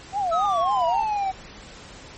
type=tone with vibrato; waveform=sine; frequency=740 Hz; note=F#5; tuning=in tune; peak=-21 dBFS; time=0.12-1.05 s; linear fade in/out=50 ms; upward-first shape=triangle; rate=3.7 Hz; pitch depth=220 cents each way
type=exponential sweep; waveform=triangle; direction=down; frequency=1318.5 to 752 Hz; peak=-20 dBFS; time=0.31-1.32 s; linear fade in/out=20 ms
effects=pink hiss -43 dBFS RMS until 2.17 s + MP3 32 kbps